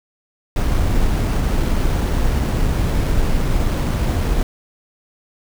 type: noise with sample-and-hold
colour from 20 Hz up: brown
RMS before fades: -17 dBFS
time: 0.56-4.43 s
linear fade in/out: 2 ms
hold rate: 7350 Hz
effects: none